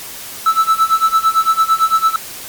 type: tone with tremolo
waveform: triangle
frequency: 1316 Hz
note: E6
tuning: 3 cents flat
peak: -5 dBFS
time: 0.46-2.16 s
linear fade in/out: 2 ms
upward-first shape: sine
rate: 8.9 Hz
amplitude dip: 90%
effects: white hiss -30 dBFS RMS until 2.48 s + MP3 96 kbps